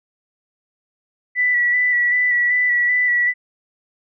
sine tone with vibrato, 1964 Hz, B6, 10 cents flat, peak -14 dBFS, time 1.35-3.34 s, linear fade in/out 50 ms, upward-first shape square, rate 2.6 Hz, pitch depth 20 cents each way, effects none

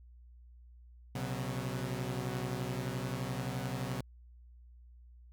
sawtooth chord, B suspended second, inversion none, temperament equal with one note detuned, 123.47 / 135.04 / 185 Hz, B2 / C#3 / F#3, 0 / -45 / 0 cents, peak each -34 / -35 / -38 dBFS, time 1.15-4.01 s, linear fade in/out 5 ms, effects added 60 Hz sine -53 dBFS peak until 5.32 s

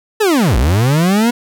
40% pulse linear two-way sweep, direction down then up, 449.5 to 51.91 to 244.7 Hz, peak -9 dBFS, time 0.2-1.31 s, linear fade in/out 10 ms, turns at 0.57 s, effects none

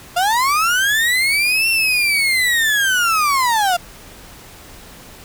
35% pulse linear two-way sweep, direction up then down, 682 to 2728 to 682 Hz, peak -12 dBFS, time 0.16-3.77 s, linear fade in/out 10 ms, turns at 1.69 s, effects pink hiss -40 dBFS RMS until 5.24 s

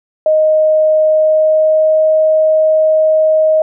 sine tone with pitch glide, 622.3 to 627 Hz, D#5 to D#5, 0 to +13 cents, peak -7 dBFS, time 0.26-3.62 s, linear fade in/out 2 ms, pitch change +13 cents, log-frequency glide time 1.05-2.06 s, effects none

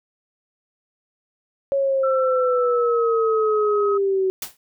sine linear sweep, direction down, 554.4 to 375.7 Hz, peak -17 dBFS, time 1.72-4.3 s, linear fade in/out 0 ms
sine tone with pitch glide, 1338 to 1270.2 Hz, E6 to D#6, +25 to +35 cents, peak -23 dBFS, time 2.03-3.98 s, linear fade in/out 10 ms, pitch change -90 cents, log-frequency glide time 2.44-3.11 s
white noise with exponential decay, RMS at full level -25 dBFS, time 4.42-4.57 s, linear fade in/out 2 ms, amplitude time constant 32 ms
effects none

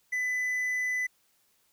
triangle tone with hard clipping, 2000 Hz, B6, 21 cents sharp, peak -28 dBFS, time 0.12-1.07 s, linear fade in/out 10 ms, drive 6 dB, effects white hiss -69 dBFS RMS until 1.72 s

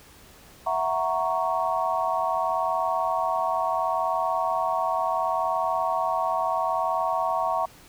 sine chord, F# dominant seventh, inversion third, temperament equal, 659.3 / 740 / 932.3 / 1108.7 Hz, E5 / F#5 / A#5 / C#6, 0 / 0 / 0 / 0 cents, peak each -28 dBFS, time 0.66-7.66 s, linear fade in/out 10 ms, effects pink hiss -51 dBFS RMS until 7.88 s

